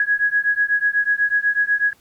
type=beating tone pair; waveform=sine; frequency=1661.2 / 1669.3 Hz; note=G#6 / G#6; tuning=0 / +8 cents; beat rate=8.1 Hz; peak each=-19 dBFS; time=0-1.93 s; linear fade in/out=2 ms; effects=pink hiss -56 dBFS RMS until 2 s + Opus 48 kbps